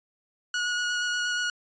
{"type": "tone with vibrato", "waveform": "sawtooth", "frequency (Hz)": 1454, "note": "F#6", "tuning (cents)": -31, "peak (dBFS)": -22, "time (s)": [0.54, 1.5], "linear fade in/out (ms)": 2, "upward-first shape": "square", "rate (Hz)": 8.4, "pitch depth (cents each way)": 8, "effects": ["resampled to 16000 Hz"]}